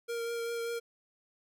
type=tone with vibrato; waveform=square; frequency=466.2 Hz; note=A#4; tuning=in tune; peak=-34 dBFS; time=0.08-0.8 s; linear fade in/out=20 ms; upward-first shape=triangle; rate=5.1 Hz; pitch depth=15 cents each way; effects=none